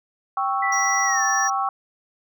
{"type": "chord", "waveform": "sine", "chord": "C# diminished", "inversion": "second", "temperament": "equal", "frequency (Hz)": [784, 1108.7, 1318.5], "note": ["G5", "C#6", "E6"], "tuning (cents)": [0, 0, 0], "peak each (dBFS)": [-24, -24, -27], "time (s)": [0.37, 1.69], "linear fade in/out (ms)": 2}
{"type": "tone with pitch glide", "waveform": "sine", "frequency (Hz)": [1975.5, 1760], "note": ["B6", "A6"], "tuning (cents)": [0, 0], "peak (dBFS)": -23, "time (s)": [0.62, 1.48], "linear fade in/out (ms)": 10, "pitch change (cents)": -200, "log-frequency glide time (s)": [1.05, 1.23]}
{"type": "tone", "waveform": "triangle", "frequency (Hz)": 5730, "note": "F8", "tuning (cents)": 44, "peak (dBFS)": -23, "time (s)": [0.72, 1.5], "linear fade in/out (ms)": 5}
{"effects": []}